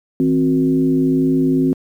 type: tone with frequency modulation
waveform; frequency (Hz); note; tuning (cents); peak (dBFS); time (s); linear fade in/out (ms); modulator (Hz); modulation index
sine; 263.7; C4; +14; -12; 0.2-1.73; 0; 102; 0.8
effects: high-pass 80 Hz 12 dB/octave + 8-bit